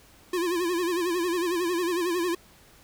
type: tone with vibrato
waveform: square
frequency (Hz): 349.2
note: F4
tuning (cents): 0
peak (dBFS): -25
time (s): 0.33-2.35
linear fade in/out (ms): 5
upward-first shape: sine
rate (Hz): 11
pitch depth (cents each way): 91
effects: pink hiss -55 dBFS RMS until 2.83 s